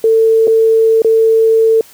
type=tone with dropouts; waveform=sine; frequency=447.5 Hz; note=A4; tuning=29 cents sharp; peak=-6 dBFS; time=0.04-1.81 s; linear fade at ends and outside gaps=2 ms; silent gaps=0.472-0.478 / 1.02-1.046 s; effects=white hiss -41 dBFS RMS until 1.93 s